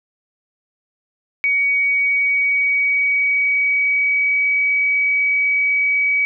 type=tone with pitch glide; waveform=sine; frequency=2252 to 2272 Hz; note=C#7 to C#7; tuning=+27 to +42 cents; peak=-14 dBFS; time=1.44-6.25 s; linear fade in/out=0 ms; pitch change=+15 cents; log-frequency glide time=1.75-4.42 s; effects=none